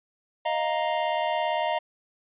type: chord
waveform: square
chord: Eb suspended second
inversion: none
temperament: just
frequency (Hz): 622.3 / 700 / 933.4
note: Eb5 / F5 / Bb5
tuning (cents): 0 / +4 / +2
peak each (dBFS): -29 / -30 / -29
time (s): 0.45-1.79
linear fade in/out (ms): 10
effects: resampled to 8000 Hz